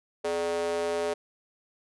square tone with high-pass filter, 84.7 Hz, E2, 48 cents sharp, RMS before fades -29 dBFS, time 0.24-1.14 s, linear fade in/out 10 ms, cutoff 490 Hz, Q 8.6, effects resampled to 24000 Hz

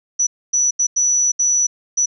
sine tone bursts at uneven times, 5920 Hz, F#8, in tune, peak -13 dBFS, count 6, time 0.19-0.27 / 0.53-0.71 / 0.79-0.87 / 0.96-1.32 / 1.39-1.67 / 1.97-2.06 s, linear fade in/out 10 ms, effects none

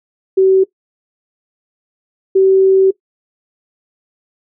sine tone pair in turn, 381 / 383.1 Hz, G4 / G4, -49 / -40 cents, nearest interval unison, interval 9 cents, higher second, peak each -6 dBFS, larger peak neither, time 0.37-0.64 / 2.35-2.91 s, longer second, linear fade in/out 10 ms, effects noise-tail reverb RT60 0.1 s tail -19 dB re dry

